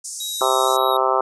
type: band-pass noise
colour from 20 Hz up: pink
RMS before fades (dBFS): -32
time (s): 0.04-0.77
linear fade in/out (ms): 10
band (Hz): 5600 to 9700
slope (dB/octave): 48
type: tone with vibrato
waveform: square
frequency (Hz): 3800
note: A#7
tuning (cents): +33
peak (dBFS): -27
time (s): 0.2-0.97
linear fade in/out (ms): 5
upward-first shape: square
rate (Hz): 2.1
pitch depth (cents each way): 11
type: harmonic tone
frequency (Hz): 130.81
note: C3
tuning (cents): 0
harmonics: 3 / 4 / 5 / 6 / 7 / 8 / 9 / 10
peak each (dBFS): -24 / -24 / -24 / -24 / -24 / -24 / -24 / -24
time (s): 0.41-1.21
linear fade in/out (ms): 2
effects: none